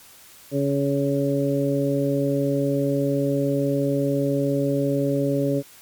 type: harmonic tone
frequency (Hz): 140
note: C#3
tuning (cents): +18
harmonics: 1 / 2 / 3 / 4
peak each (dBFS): -25 / -23 / -26 / -25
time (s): 0.51-5.63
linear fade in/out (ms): 50
effects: white hiss -48 dBFS RMS until 5.81 s + MP3 96 kbps